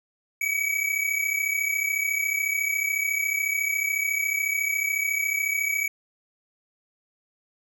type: tone pair together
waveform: square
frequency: 2259 / 2293 Hz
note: C#7 / D7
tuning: +32 / -42 cents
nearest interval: unison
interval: 26 cents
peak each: -27 dBFS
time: 0.41-5.88 s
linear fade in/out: 5 ms
effects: none